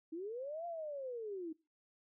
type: linear two-way sweep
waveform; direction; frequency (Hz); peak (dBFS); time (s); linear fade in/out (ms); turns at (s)
sine; up then down; 308.3 to 698.5 to 308.3; -40; 0.12-1.53; 10; 0.66
effects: noise-tail reverb RT60 0.3 s tail -22 dB re dry